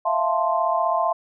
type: chord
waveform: sine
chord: F major seventh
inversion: third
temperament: equal with one note detuned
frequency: 659.3 / 694.8 / 880 / 1046.5 Hz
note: E5 / F5 / A5 / C6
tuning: 0 / -9 / 0 / 0 cents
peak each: -24 / -24 / -26 / -23 dBFS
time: 0.05-1.13 s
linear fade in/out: 10 ms
effects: none